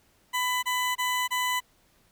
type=tone bursts; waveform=20% pulse; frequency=999 Hz; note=B5; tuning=20 cents sharp; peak=-20 dBFS; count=4; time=0.33-1.605 s; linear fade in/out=20 ms; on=300 ms; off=25 ms; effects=pink hiss -64 dBFS RMS until 2.11 s